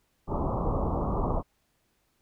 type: low-pass noise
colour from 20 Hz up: pink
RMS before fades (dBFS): -28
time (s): 0.27-1.43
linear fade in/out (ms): 50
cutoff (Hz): 1200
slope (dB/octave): 96
effects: pink hiss -72 dBFS RMS until 2.21 s